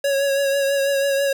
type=tone with vibrato; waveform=square; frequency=554.4 Hz; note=C#5; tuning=in tune; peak=-18 dBFS; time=0.04-1.33 s; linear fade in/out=5 ms; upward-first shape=triangle; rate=6.1 Hz; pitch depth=33 cents each way; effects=8-bit